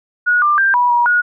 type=tone with pitch steps; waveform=sine; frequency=1454 / 1190 / 1582 / 976 / 958 / 1449 Hz; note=F#6 / D6 / G6 / B5 / A#5 / F#6; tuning=-31 / +22 / +15 / -21 / +47 / -37 cents; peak=-10 dBFS; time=0.26-1.22 s; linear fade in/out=20 ms; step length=160 ms; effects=none